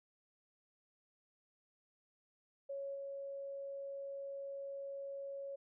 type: tone with level steps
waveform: sine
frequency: 554 Hz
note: C#5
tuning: 1 cent flat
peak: -40 / -42 dBFS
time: 2.69-5.56 s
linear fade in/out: 10 ms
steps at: 2.94 s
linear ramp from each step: 20 ms
effects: none